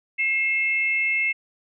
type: tone pair together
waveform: sine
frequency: 2146 / 2644 Hz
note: C7 / E7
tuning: +43 / +5 cents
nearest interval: major third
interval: 362 cents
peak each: -21 / -25 dBFS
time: 0.18-1.33 s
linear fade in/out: 20 ms
effects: none